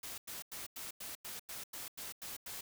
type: noise bursts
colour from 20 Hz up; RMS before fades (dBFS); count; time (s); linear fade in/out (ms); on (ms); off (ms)
white; -45; 11; 0.03-2.61; 5; 150; 93
effects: none